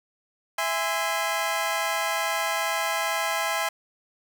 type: chord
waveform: 20% pulse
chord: E augmented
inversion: none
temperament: just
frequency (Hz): 659.3 / 824.1 / 1030.1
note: E5 / G#5 / B#5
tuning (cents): 0 / -14 / -27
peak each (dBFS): -24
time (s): 0.58-3.69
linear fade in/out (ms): 5
effects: none